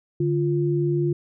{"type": "tone pair together", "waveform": "sine", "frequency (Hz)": [146.3, 348], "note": ["D3", "F4"], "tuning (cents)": [-6, -6], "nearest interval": "octave + minor third", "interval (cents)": 1500, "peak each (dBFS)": -22, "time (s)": [0.2, 1.13], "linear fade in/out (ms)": 5, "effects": []}